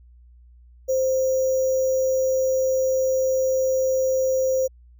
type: tone with sample-and-hold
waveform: sine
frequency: 523.3 Hz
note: C5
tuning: in tune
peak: -18 dBFS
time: 0.88-4.68 s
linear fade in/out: 20 ms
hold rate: 6300 Hz
effects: added 60 Hz sine -47 dBFS peak until 4.99 s